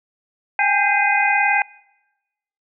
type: tone cluster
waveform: sine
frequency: 797 / 836 / 1581 / 2057 / 2478 Hz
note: G5 / G#5 / G6 / C7 / D#7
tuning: +28 / +11 / +14 / -30 / -8 cents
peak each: -21 dBFS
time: 0.59-1.62 s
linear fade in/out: 2 ms
effects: noise-tail reverb RT60 1.0 s tail -25 dB re dry